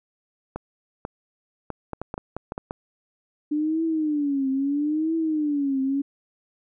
clicks, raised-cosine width 1 ms, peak -16 dBFS, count 11, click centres 0.56 / 1.051 / 1.703 / 1.933 / 2.016 / 2.141 / 2.179 / 2.366 / 2.521 / 2.579 / 2.709 s
sine tone with vibrato, 294.8 Hz, D4, 7 cents sharp, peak -21 dBFS, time 3.51-6.02 s, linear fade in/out 10 ms, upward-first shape triangle, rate 0.76 Hz, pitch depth 190 cents each way
effects none

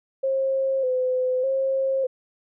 sine tone with vibrato, 522 Hz, C5, 4 cents flat, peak -20 dBFS, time 0.23-2.07 s, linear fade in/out 10 ms, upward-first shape square, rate 0.83 Hz, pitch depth 43 cents each way, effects none

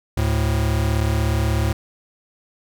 square tone pair together, 73.42 / 109.83 Hz, D2 / A2, 0 / -3 cents, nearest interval perfect fifth, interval 697 cents, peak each -21 dBFS, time 0.17-1.73 s, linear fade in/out 5 ms, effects none

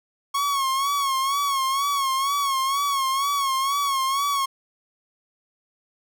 45% pulse tone with vibrato, 1100 Hz, C#6, 14 cents flat, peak -21 dBFS, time 0.34-4.46 s, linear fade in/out 10 ms, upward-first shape sine, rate 2.1 Hz, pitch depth 67 cents each way, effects none

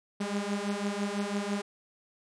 sawtooth beating tone pair, 200 / 206 Hz, G3 / G#3, +35 / -14 cents, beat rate 6 Hz, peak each -29 dBFS, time 0.2-1.62 s, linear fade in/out 10 ms, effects resampled to 22050 Hz

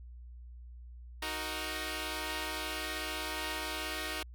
5% pulse chord, D# minor, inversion none, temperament equal, 311.1 / 370 / 466.2 Hz, D#4 / F#4 / A#4, 0 / 0 / 0 cents, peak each -27 / -29 / -31 dBFS, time 1.22-4.23 s, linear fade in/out 5 ms, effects added 60 Hz sine -46 dBFS peak until 4.34 s

